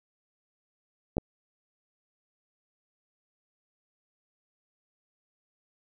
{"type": "clicks", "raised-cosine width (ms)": 2, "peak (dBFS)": -15, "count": 2, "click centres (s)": [1.169, 1.182], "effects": []}